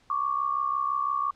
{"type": "tone pair together", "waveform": "sine", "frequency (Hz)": [1108.8, 1174.7], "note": ["C#6", "D6"], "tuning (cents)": [0, 0], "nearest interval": "minor second", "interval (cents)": 100, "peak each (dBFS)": [-27, -28], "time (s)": [0.1, 1.31], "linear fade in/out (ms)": 2, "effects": ["pink hiss -62 dBFS RMS until 1.35 s", "low-pass 6000 Hz 12 dB/octave"]}